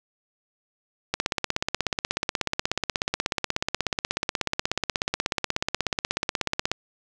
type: click train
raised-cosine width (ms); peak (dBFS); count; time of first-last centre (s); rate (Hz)
0.2; -6; 93; 1.14-6.716; 16.5
effects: none